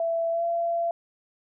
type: tone with pitch glide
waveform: sine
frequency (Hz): 666 to 679.6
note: E5 to F5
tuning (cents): +18 to -47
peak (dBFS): -23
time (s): 0-0.91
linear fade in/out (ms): 2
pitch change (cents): +35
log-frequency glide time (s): 0.31-0.43
effects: none